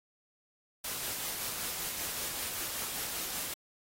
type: noise with tremolo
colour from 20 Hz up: white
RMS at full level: -36 dBFS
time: 0.84-3.54 s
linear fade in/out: 5 ms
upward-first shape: sine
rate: 5.2 Hz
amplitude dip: 25%
effects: AAC 48 kbps